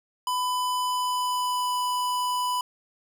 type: tone with pitch glide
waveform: square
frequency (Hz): 1000 to 993.7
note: B5 to B5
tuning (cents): +21 to +10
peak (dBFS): -25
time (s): 0.27-2.61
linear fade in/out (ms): 2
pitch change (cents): -11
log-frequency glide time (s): 0.83-1.77
effects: none